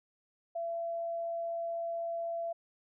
sine tone, 674 Hz, E5, 38 cents sharp, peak -33 dBFS, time 0.55-2.53 s, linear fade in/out 10 ms, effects none

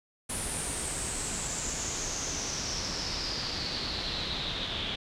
pink noise with low-pass filter sweep, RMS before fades -34 dBFS, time 0.29-4.96 s, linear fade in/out 10 ms, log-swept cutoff 9800 to 3400 Hz, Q 6.9, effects none

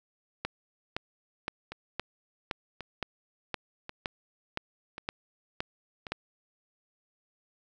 two click trains, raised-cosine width 0.3 ms, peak -15 / -23 dBFS, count 12 / 5, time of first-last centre 0.45-6.12 / 1.72-6.068 s, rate 1.94 / 0.92 Hz, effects none

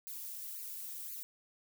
violet noise with flanger, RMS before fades -44 dBFS, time 0.07-1.23 s, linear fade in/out 0 ms, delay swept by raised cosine 0.43 to 2.83 ms, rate 1.9 Hz, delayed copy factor +0.9, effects none

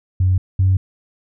sine tone pair in turn, 92.4 / 94.34 Hz, F#2 / F#2, -2 / +34 cents, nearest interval unison, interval 36 cents, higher second, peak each -11 / -10 dBFS, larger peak second, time 0.2-0.38 / 0.59-0.77 s, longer neither, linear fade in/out 5 ms, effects tanh soft clip ceiling -7 dBFS

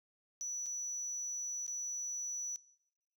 sine tone with dropouts, 5920 Hz, F#8, in tune, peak -35 dBFS, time 0.41-2.56 s, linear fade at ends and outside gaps 0 ms, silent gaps 0.66-0.665 / 1.665-1.679 s, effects noise-tail reverb RT60 0.9 s tail -24 dB re dry + tanh soft clip ceiling -36 dBFS

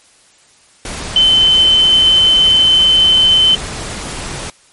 sine tone in noise, 3066 Hz, G7, 39 cents flat, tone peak -6 dBFS, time 1.16-3.55 s, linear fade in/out 2 ms, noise pink, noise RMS -24 dBFS, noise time 0.85-4.5 s, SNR +15 dB, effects white hiss -48 dBFS RMS until 4.72 s + MP3 48 kbps

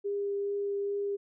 sine tone with vibrato, 402.6 Hz, G4, 46 cents sharp, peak -29 dBFS, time 0.04-1.17 s, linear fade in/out 20 ms, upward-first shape triangle, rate 2.4 Hz, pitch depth 9 cents each way, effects none

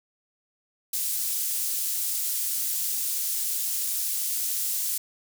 pink high-pass noise, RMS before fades -28 dBFS, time 0.93-4.98 s, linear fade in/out 5 ms, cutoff 8500 Hz, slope 12 dB/octave, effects none

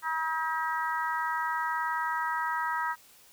harmonic tone, 319.5 Hz, D#4, 46 cents sharp, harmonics 3 / 4 / 5 / 6, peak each -31 / -33 / -35 / -37 dBFS, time 0.02-2.96 s, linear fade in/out 50 ms, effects white hiss -57 dBFS RMS until 3.32 s

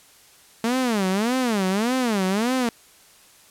sawtooth tone with vibrato, 220 Hz, A3, in tune, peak -16 dBFS, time 0.64-2.69 s, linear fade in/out 2 ms, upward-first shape sine, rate 1.7 Hz, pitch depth 290 cents each way, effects white hiss -52 dBFS RMS until 3.5 s + low-pass 12000 Hz 12 dB/octave

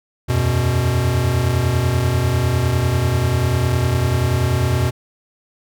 square chord, E suspended second, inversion none, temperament equal, 82.41 / 92.5 / 123.47 Hz, E2 / F#2 / B2, 0 / 0 / 0 cents, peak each -23 / -22 / -18 dBFS, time 0.28-4.91 s, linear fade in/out 20 ms, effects none

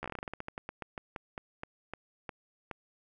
slowing click train, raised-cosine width 0.5 ms, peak -23 dBFS, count 23, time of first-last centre 0.03-2.712 s, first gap 13 ms, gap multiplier 1.18, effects none

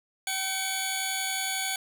15% pulse tone cluster, 768 / 2233 / 3439 Hz, G5 / C#7 / A7, -36 / +12 / -40 cents, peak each -26 dBFS, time 0.27-1.76 s, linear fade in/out 2 ms, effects none

